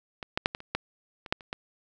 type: clicks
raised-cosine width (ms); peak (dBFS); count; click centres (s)
0.3; -20 / -10 / -6 / -17 / -28 / -11 / -25 / -8 / -30 / -16; 10; 0.228 / 0.375 / 0.459 / 0.549 / 0.604 / 0.75 / 1.262 / 1.325 / 1.408 / 1.529
effects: none